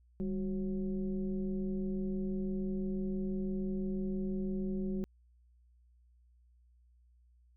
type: tone with frequency modulation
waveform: sine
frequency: 196 Hz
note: G3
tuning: in tune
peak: -32 dBFS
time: 0.2-5.04 s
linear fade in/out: 0 ms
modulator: 173 Hz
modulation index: 0.88
effects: added 60 Hz sine -62 dBFS peak until 7.56 s